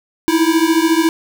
square beating tone pair, 319.1 / 333.1 Hz, D#4 / E4, +44 / +18 cents, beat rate 14 Hz, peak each -15 dBFS, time 0.28-1.09 s, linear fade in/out 0 ms, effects none

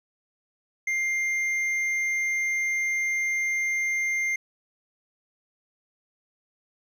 sine tone with hard clipping, 2100 Hz, C7, 6 cents sharp, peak -25 dBFS, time 0.87-4.36 s, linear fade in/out 5 ms, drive 5 dB, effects none

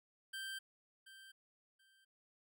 25% pulse tone with echo, 1568 Hz, G6, in tune, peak -39 dBFS, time 0.33-0.59 s, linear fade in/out 10 ms, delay 730 ms, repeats 2, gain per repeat -13 dB, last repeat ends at 2.05 s, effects none

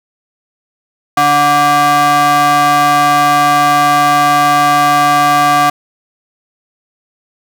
square ring-modulated tone, 218.3 Hz, A3, 13 cents flat, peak -5 dBFS, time 1.17-5.7 s, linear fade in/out 5 ms, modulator 947 Hz, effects none

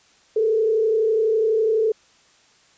sine tone with frequency modulation, 440 Hz, A4, in tune, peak -16 dBFS, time 0.36-1.92 s, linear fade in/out 5 ms, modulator 32 Hz, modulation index 0.64, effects white hiss -56 dBFS RMS until 2.77 s + resampled to 16000 Hz

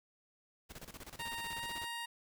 pink noise with tremolo, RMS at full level -48 dBFS, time 0.69-1.88 s, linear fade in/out 20 ms, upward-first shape square, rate 16 Hz, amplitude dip 80%
15% pulse tone with pitch glide, 929 to 936.5 Hz, A#5 to A#5, -6 to +8 cents, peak -33 dBFS, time 1.19-2.06 s, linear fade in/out 10 ms, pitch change +14 cents, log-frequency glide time 1.57-1.62 s
effects none

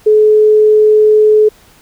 sine tone, 427.8 Hz, A4, 49 cents flat, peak -4 dBFS, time 0.06-1.49 s, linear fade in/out 10 ms, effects pink hiss -45 dBFS RMS until 1.81 s

